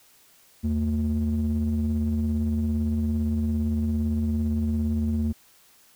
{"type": "ring-modulated tone", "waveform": "triangle", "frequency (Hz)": 71.6, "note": "D2", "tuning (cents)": -43, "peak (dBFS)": -17, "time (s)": [0.63, 5.33], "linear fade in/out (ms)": 20, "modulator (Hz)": 152, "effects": ["white hiss -57 dBFS RMS until 5.95 s"]}